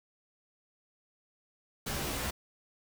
pink noise with comb filter, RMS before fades -35 dBFS, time 1.86-2.31 s, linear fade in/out 10 ms, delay 14 ms, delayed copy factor +0.7, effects none

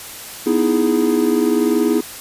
triangle chord, E major seventh, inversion second, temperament equal with one note detuned, 246.9 / 311.1 / 331.7 / 415.3 Hz, B3 / D#4 / E4 / G#4, 0 / 0 / +11 / 0 cents, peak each -17 dBFS, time 0.46-2.01 s, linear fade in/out 10 ms, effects white hiss -33 dBFS RMS until 2.2 s + resampled to 32000 Hz

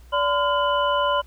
sine tone cluster, 578 / 1019 / 1407 / 2983 Hz, D5 / C6 / F6 / F#7, -28 / -46 / +12 / +13 cents, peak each -23 / -21 / -28 / -29 dBFS, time 0.12-1.22 s, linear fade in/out 20 ms, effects added 60 Hz sine -44 dBFS peak until 1.26 s + pink hiss -57 dBFS RMS until 1.26 s

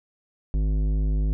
triangle tone with tanh clipping, 51.6 Hz, G#1, 10 cents flat, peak -22 dBFS, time 0.54-1.33 s, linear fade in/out 0 ms, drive 17 dB, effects none

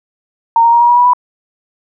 sine tone with pitch steps, 921 / 931.7 / 942.5 / 953.5 / 964.6 / 975.8 / 987.1 Hz, A#5 / A#5 / A#5 / A#5 / B5 / B5 / B5, -21 / -1 / +19 / +39 / -41 / -21 / -1 cents, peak -5 dBFS, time 0.56-1.134 s, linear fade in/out 2 ms, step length 82 ms, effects none

